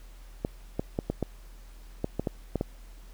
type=clicks; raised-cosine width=2 ms; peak=-14 dBFS; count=10; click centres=0.449 / 0.795 / 0.989 / 1.1 / 1.227 / 2.044 / 2.196 / 2.272 / 2.557 / 2.611 s; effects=added 40 Hz sine -45 dBFS peak until 3.13 s + pink hiss -58 dBFS RMS until 3.13 s